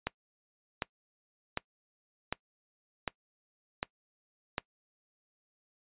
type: click train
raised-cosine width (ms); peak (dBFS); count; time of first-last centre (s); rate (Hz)
0.3; -14; 7; 0.07-4.581; 1.33
effects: noise-tail reverb RT60 0.1 s tail -23 dB re dry + resampled to 8000 Hz